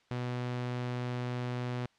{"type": "tone", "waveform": "sawtooth", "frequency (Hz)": 123.47, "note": "B2", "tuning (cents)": 0, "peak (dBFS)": -29, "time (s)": [0.11, 1.86], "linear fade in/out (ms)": 0, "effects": ["white hiss -68 dBFS RMS until 1.98 s", "low-pass 4000 Hz 12 dB/octave"]}